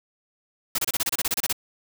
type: noise bursts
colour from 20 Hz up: white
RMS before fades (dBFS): -24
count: 13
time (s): 0.75-1.528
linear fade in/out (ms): 5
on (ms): 34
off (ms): 28
effects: none